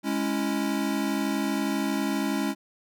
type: chord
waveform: square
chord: C# minor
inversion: second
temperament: equal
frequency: 207.7 / 277.2 / 329.6 Hz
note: G#3 / C#4 / E4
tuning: 0 / 0 / 0 cents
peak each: -30 / -29 / -32 dBFS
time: 0.03-2.55 s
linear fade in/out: 50 ms
effects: none